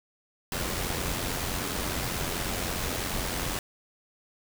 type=noise with amplitude modulation; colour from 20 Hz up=pink; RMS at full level=-29 dBFS; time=0.52-3.59 s; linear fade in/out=2 ms; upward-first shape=sine; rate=89.4 Hz; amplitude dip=45%; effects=none